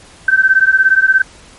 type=beating tone pair; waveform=sine; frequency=1538 / 1555 Hz; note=G6 / G6; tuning=-33 / -14 cents; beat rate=17 Hz; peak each=-10 dBFS; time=0.28-1.22 s; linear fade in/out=5 ms; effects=pink hiss -41 dBFS RMS until 1.58 s + MP3 48 kbps